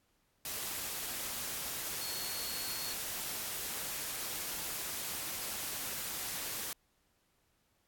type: tone in noise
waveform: sine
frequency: 4344 Hz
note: C#8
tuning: 36 cents flat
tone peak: -42 dBFS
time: 2.01-2.93 s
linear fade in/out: 2 ms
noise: white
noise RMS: -39 dBFS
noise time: 0.45-6.73 s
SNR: -6 dB
effects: pink hiss -75 dBFS RMS until 7.87 s + AAC 64 kbps